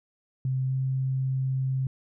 sine tone with pitch glide, 130.81 to 132.02 Hz, C3 to C3, 0 to +16 cents, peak -24 dBFS, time 0.45-1.87 s, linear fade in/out 2 ms, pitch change +16 cents, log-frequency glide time 0.67-0.73 s, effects none

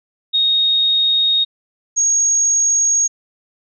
sine tone pair in turn, 3729 / 6584 Hz, A#7 / G#8, 0 / -16 cents, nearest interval minor seventh, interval 984 cents, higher second, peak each -12 dBFS, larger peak neither, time 0.33-1.45 / 1.96-3.08 s, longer neither, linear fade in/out 20 ms, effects none

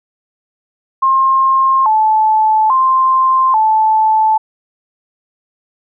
sine tone with pitch steps, 1065 / 869 / 1048 / 873 Hz, C6 / A5 / C6 / A5, +30 / -22 / +2 / -14 cents, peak -8 dBFS, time 1.02-4.38 s, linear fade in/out 10 ms, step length 840 ms, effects none

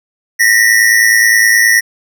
square tone pair together, 1841 / 1950.5 Hz, A#6 / B6, -22 / -22 cents, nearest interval minor second, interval 100 cents, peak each -10 dBFS, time 0.39-1.81 s, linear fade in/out 20 ms, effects none

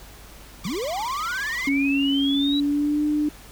10% pulse tone with vibrato, 1081 Hz, C#6, 44 cents flat, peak -25 dBFS, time 0.64-1.69 s, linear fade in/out 5 ms, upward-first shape triangle, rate 17 Hz, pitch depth 220 cents each way
sine linear sweep, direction up, 152 to 3944 Hz, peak -25 dBFS, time 0.65-2.6 s, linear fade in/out 2 ms
sine tone with pitch glide, 277.2 to 298.8 Hz, C#4 to D4, 0 to +30 cents, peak -19 dBFS, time 1.67-3.29 s, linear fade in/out 5 ms, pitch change +130 cents, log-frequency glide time 2.31-3.03 s
effects added 50 Hz sine -46 dBFS peak until 3.51 s + pink hiss -46 dBFS RMS until 3.51 s

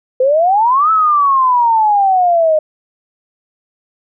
sine exponential two-way sweep, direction up then down, 500 to 1318.5 to 611 Hz, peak -8 dBFS, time 0.2-2.59 s, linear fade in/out 5 ms, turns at 0.91 s, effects none

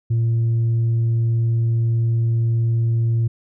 sine tone with tanh clipping, 115.2 Hz, A#2, 20 cents flat, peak -16 dBFS, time 0.1-3.28 s, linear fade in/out 10 ms, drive 1 dB, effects none

